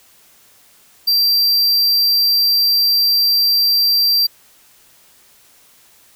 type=tone; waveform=square; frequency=4710 Hz; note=D8; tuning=4 cents sharp; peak=-12 dBFS; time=1.07-4.27 s; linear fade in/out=10 ms; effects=white hiss -50 dBFS RMS until 6.15 s